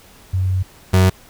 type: tone pair in turn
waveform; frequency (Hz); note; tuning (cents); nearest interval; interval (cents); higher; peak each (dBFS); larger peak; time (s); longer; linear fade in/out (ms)
sine / 35% pulse; 93.3 / 93.3; F#2 / F#2; +15 / +15; unison; 0; neither; -15 / -8; second; 0.33-0.63 / 0.93-1.1; first; 10
effects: pink hiss -46 dBFS RMS until 1.29 s